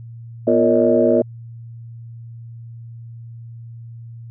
sine tone cluster, 243.7 / 349.2 / 460.8 / 569 / 632 Hz, B3 / F4 / A#4 / C#5 / D#5, -23 / 0 / -20 / +45 / +27 cents, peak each -18 dBFS, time 0.47-1.22 s, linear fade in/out 5 ms, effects tanh soft clip ceiling 0 dBFS + added 116 Hz sine -33 dBFS peak until 4.3 s

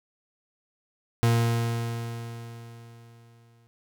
40% pulse tone with exponential decay, 116.54 Hz, A#2, in tune, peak -17 dBFS, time 1.23-3.67 s, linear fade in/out 0 ms, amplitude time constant 530 ms, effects none

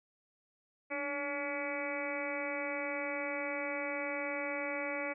harmonic tone with a mistuned harmonic, 283.8 Hz, C#4, 41 cents sharp, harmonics 1 / 2 / 3 / 4 / 5 / 6 / 7 / 8 / 9, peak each -43 / -39 / -46 / -47 / -46 / -50 / -43 / -40 / -51 dBFS, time 0.9-5.14 s, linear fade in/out 20 ms, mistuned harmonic 1, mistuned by +68 cents, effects none

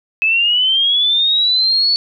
sine linear sweep, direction up, 2577 to 4465 Hz, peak -11 dBFS, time 0.22-1.96 s, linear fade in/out 0 ms, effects none

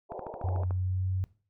white band-pass noise, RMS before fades -41 dBFS, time 0.09-0.65 s, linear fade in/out 20 ms, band 350 to 920 Hz, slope 96 dB/octave
click train, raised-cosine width 1 ms, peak -25 dBFS, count 9, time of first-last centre 0.12-0.708 s, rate 13.6 Hz
sine tone with pitch glide, 91.3 to 93.6 Hz, F#2 to F#2, -23 to +20 cents, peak -27 dBFS, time 0.44-1.24 s, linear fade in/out 0 ms, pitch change +43 cents, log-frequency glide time 0.64-1.09 s
effects noise-tail reverb RT60 0.4 s tail -19 dB re dry

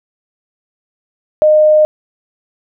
sine tone, 613 Hz, D#5, 26 cents flat, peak -5 dBFS, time 1.42-1.85 s, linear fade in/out 0 ms, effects none

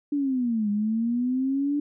sine linear two-way sweep, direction down then up, 293.7 to 203.2 to 293.7 Hz, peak -22 dBFS, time 0.12-1.8 s, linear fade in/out 5 ms, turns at 0.7 s, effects none

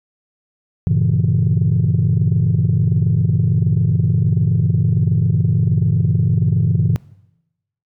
sine chord, G diminished seventh, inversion none, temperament equal with one note detuned, 98 / 116.54 / 137.95 / 164.81 Hz, G2 / Bb2 / Db3 / Fb3, 0 / 0 / -8 / 0 cents, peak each -17 dBFS, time 0.87-6.96 s, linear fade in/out 0 ms, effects noise-tail reverb RT60 0.9 s tail -22 dB re dry + tanh soft clip ceiling -7 dBFS

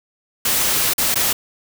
white noise with dropouts, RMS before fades -18 dBFS, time 0.45-1.33 s, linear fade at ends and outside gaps 5 ms, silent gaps 0.936-0.98 / 1.144-1.156 s, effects none

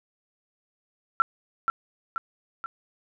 sine tone with echo, 1351 Hz, E6, 42 cents sharp, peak -15 dBFS, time 1.2-1.22 s, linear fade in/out 0 ms, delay 480 ms, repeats 3, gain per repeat -5 dB, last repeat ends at 2.66 s, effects none

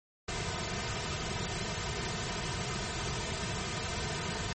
pink noise with comb filter, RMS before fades -35 dBFS, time 0.28-4.53 s, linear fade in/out 5 ms, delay 3.6 ms, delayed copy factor -0.8, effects MP3 32 kbps

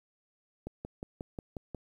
click train, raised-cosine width 2 ms, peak -25 dBFS, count 7, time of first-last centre 0.67-1.747 s, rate 5.57 Hz, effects 10-bit

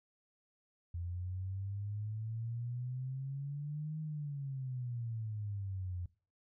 sine exponential two-way sweep, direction up then down, 85.2 to 156.8 to 87.3 Hz, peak -37 dBFS, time 0.94-6.06 s, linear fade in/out 5 ms, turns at 4 s, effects noise-tail reverb RT60 0.4 s tail -21 dB re dry

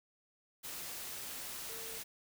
sine tone in noise, 451.9 Hz, A4, 46 cents sharp, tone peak -51 dBFS, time 1.69-1.99 s, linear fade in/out 20 ms, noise white, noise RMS -44 dBFS, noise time 0.63-2.04 s, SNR -10 dB, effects none

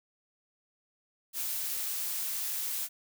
blue noise, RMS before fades -34 dBFS, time 1.33-2.89 s, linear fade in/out 50 ms, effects none

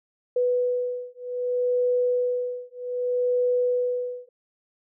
sine beating tone pair, 493.9 / 494.54 Hz, B4 / B4, 0 / +2 cents, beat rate 0.64 Hz, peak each -25 dBFS, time 0.36-4.29 s, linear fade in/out 5 ms, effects none

